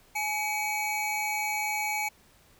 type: tone pair together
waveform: square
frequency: 847.7 / 2261 Hz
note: G#5 / C#7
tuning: +35 / +34 cents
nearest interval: octave + perfect fourth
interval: 1699 cents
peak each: -32 / -31 dBFS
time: 0.15-2.09 s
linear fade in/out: 10 ms
effects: pink hiss -60 dBFS RMS until 2.59 s